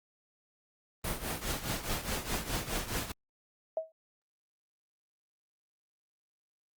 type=noise with tremolo; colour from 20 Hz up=pink; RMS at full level=-32 dBFS; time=1.04-3.12 s; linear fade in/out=5 ms; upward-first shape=triangle; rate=4.8 Hz; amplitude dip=80%
type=tone with exponential decay; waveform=sine; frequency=642 Hz; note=E5; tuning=46 cents flat; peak=-26 dBFS; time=3.77-3.92 s; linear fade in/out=2 ms; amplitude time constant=31 ms
effects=Opus 32 kbps